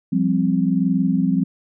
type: chord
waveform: sine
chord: F suspended second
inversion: none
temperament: equal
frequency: 174.61 / 196 / 261.6 Hz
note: F3 / G3 / C4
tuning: 0 / 0 / 0 cents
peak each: -20 dBFS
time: 0.12-1.44 s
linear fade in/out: 10 ms
effects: none